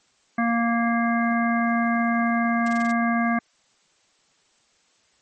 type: harmonic tone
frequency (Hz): 233.1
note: A#3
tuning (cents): 0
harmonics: 1 / 3 / 5 / 7 / 9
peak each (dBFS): -21 / -26 / -28 / -29 / -31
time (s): 0.38-3.39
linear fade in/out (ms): 5
type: noise bursts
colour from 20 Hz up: white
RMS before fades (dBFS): -37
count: 6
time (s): 2.66-2.915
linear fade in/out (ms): 5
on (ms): 25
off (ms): 21
effects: white hiss -63 dBFS RMS until 5.21 s + MP3 32 kbps